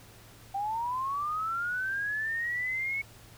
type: linear sweep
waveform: sine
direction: up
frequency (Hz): 776 to 2217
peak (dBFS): -29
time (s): 0.54-3.02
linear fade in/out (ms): 10
effects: added 111 Hz sine -55 dBFS peak until 3.37 s + pink hiss -54 dBFS RMS until 3.37 s